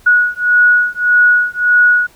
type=beating tone pair; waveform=sine; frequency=1459 / 1460.7 Hz; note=F#6 / F#6; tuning=-25 / -23 cents; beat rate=1.7 Hz; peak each=-11 dBFS; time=0.06-2.07 s; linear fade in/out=10 ms; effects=pink hiss -47 dBFS RMS until 2.15 s